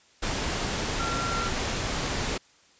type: tone in noise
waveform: sine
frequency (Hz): 1369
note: F6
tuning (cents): -35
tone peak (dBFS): -30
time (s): 0.99-1.49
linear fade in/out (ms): 10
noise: pink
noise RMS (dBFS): -29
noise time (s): 0.22-2.38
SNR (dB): -4
effects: white hiss -59 dBFS RMS until 2.79 s + resampled to 16000 Hz